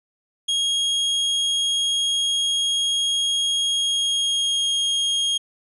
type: tone with pitch glide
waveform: 40% pulse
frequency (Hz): 3273 to 3252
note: G#7 to G#7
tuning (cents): -26 to -37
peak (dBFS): -18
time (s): 0.48-5.38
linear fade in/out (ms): 10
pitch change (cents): -11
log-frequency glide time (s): 3.67-4.71
effects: resampled to 24000 Hz